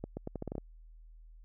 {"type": "accelerating click train", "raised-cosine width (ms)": 2, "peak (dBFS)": -24, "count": 9, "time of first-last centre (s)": [0.04, 0.581], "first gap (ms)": 130, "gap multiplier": 0.8, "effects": ["added 40 Hz sine -51 dBFS peak until 1.44 s"]}